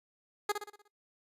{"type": "tone with echo", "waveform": "15% pulse", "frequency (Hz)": 414.9, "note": "G#4", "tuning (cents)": -2, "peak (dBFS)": -21, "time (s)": [0.49, 0.52], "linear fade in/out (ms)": 5, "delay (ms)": 60, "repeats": 6, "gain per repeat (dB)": -6, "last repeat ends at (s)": 0.88, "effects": ["noise-tail reverb RT60 0.1 s tail -17 dB re dry", "resampled to 32000 Hz"]}